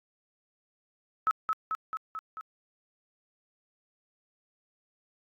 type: tone with echo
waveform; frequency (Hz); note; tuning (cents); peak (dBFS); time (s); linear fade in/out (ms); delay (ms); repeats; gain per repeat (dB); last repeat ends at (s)
sine; 1295; E6; -31; -22; 1.27-1.31; 0; 220; 5; -3; 2.41
effects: AAC 64 kbps